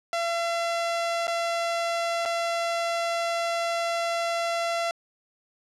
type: tone with dropouts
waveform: sawtooth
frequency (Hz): 678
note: E5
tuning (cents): +49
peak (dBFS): -21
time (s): 0.13-4.91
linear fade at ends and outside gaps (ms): 1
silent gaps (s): 1.27-1.279 / 2.253-2.258
effects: low-pass 7000 Hz 12 dB/octave